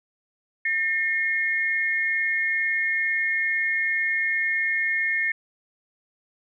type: tone pair together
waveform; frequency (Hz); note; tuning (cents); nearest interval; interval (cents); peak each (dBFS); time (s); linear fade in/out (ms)
sine; 1808.8 / 2151; A6 / C7; +47 / +47; minor third; 300; -24; 0.65-5.32; 5
effects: none